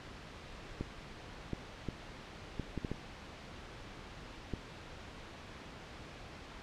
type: clicks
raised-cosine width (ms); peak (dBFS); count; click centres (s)
3; -23; 8; 0.81 / 1.533 / 1.887 / 2.597 / 2.777 / 2.848 / 2.916 / 4.537
effects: pink hiss -49 dBFS RMS until 6.62 s + low-pass 4000 Hz 12 dB/octave